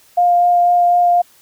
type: tone with vibrato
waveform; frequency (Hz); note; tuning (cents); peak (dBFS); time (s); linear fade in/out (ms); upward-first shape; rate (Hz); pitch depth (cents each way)
sine; 704; F5; +14; -9; 0.17-1.22; 10; sine; 4; 8
effects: white hiss -50 dBFS RMS until 1.41 s